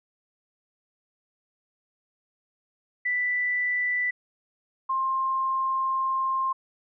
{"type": "tone pair in turn", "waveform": "sine", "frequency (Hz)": [1979, 1058.7], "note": ["B6", "C6"], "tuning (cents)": [3, 20], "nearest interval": "major seventh", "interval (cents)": 1083, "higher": "first", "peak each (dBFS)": -23, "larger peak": "neither", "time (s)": [[3.05, 4.11], [4.89, 6.53]], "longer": "second", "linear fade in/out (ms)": 10, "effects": []}